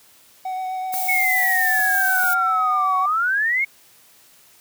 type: tone with vibrato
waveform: triangle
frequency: 748 Hz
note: F#5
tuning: 19 cents sharp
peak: -22 dBFS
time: 0.45-3.06 s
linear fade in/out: 5 ms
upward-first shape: triangle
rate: 7.9 Hz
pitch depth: 17 cents each way
type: noise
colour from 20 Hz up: violet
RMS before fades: -26 dBFS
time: 0.92-2.35 s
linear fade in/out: 20 ms
type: clicks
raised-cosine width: 0.5 ms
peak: -21 dBFS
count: 3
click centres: 0.94 / 1.793 / 2.237 s
type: exponential two-way sweep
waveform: sine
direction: down then up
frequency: 2217 to 1105 to 2217 Hz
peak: -17 dBFS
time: 1.08-3.65 s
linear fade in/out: 10 ms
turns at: 3 s
effects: white hiss -52 dBFS RMS until 4.6 s + high-pass 80 Hz 12 dB/octave